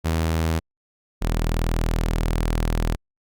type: tone pair in turn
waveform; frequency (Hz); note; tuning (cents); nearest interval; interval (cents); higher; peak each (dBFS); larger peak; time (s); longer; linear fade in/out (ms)
sawtooth; 81.1 / 40.55; E2 / E1; -28 / -28; octave; 1200; first; -16; neither; 0.04-0.6 / 1.21-2.96; second; 20
effects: Opus 48 kbps